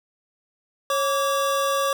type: tone pair together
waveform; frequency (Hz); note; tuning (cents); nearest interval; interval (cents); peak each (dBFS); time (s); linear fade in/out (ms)
square; 549 / 1153.9; C#5 / D6; -17 / -31; octave + minor second; 1286; -24; 0.9-1.93; 2
effects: none